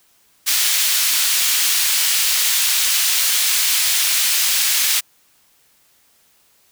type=high-pass noise; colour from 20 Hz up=pink; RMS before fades=-17 dBFS; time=0.46-5.01 s; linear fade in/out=20 ms; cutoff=2900 Hz; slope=12 dB/octave; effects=white hiss -57 dBFS RMS until 6.71 s